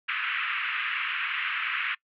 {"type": "band-pass noise", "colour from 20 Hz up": "white", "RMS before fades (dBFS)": -30, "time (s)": [0.08, 1.95], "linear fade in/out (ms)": 10, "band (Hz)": [1200, 2800], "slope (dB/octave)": 48, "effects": ["noise-tail reverb RT60 0.1 s tail -23 dB re dry"]}